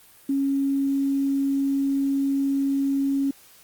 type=tone with quantisation; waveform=sine; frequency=275.4 Hz; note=C#4; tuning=11 cents flat; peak=-20 dBFS; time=0.29-3.31 s; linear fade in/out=5 ms; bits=8; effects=white hiss -52 dBFS RMS until 3.63 s + Opus 32 kbps